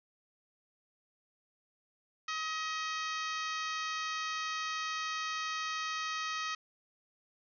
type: harmonic tone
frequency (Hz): 633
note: D#5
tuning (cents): +30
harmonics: 2 / 3 / 4 / 5 / 6 / 7 / 8 / 9 / 10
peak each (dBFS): -37 / -41 / -43 / -45 / -47 / -48 / -49 / -50 / -51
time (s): 2.28-6.55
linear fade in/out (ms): 5
effects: none